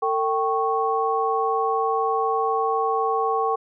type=tone cluster; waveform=sine; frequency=450.3 / 778 / 1102 Hz; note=A4 / G5 / C#6; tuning=+40 / -13 / -11 cents; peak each=-24 dBFS; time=0.02-3.56 s; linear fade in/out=10 ms; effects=none